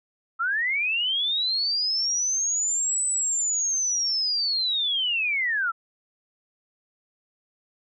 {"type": "linear two-way sweep", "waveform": "sine", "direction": "up then down", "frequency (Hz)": [1300, 8060, 1300], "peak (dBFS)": -22, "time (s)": [0.39, 5.72], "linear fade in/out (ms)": 20, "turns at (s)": 3.06, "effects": []}